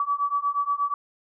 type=beating tone pair; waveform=sine; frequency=1142 / 1150.4 Hz; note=D6 / D6; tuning=-49 / -36 cents; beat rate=8.4 Hz; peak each=-26 / -25 dBFS; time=0-0.94 s; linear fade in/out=2 ms; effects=none